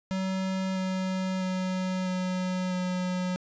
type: tone with pitch steps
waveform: square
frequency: 189.2 / 187.46 / 185.73 / 184.03 / 182.33 Hz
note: F#3 / F#3 / F#3 / F#3 / F#3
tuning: +39 / +23 / +7 / -9 / -25 cents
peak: -28 dBFS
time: 0.11-3.36 s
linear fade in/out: 0 ms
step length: 650 ms
effects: resampled to 16000 Hz + 10-bit